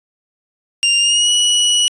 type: tone with pitch glide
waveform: sawtooth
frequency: 2794 to 2930 Hz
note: F7 to F#7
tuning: 0 to -18 cents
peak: -8 dBFS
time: 0.83-1.88 s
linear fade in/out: 0 ms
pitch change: +82 cents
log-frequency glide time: 0.99-1.31 s
effects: resampled to 22050 Hz